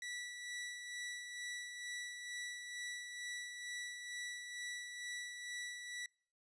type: tone with tremolo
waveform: sawtooth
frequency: 1954 Hz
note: B6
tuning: 19 cents flat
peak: -38 dBFS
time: 0.02-6.06 s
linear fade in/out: 2 ms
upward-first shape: sine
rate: 2.2 Hz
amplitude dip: 45%
effects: noise-tail reverb RT60 0.5 s tail -26 dB re dry + resampled to 22050 Hz